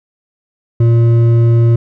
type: tone with hard clipping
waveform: triangle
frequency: 116.54 Hz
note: A#2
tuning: in tune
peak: -8 dBFS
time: 0.8-1.76 s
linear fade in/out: 5 ms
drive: 11 dB
effects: none